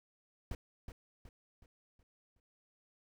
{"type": "noise with echo", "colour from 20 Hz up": "brown", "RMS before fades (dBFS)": -39, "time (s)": [0.51, 0.55], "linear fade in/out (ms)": 2, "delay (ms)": 370, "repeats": 5, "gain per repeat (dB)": -7, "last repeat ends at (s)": 2.4, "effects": []}